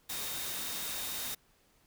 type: tone in noise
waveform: sine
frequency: 3697 Hz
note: A#7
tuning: 15 cents flat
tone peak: -45 dBFS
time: 0.09-1.35 s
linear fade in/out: 10 ms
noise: white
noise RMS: -38 dBFS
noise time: 0.09-1.35 s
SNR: -10 dB
effects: pink hiss -68 dBFS RMS until 1.86 s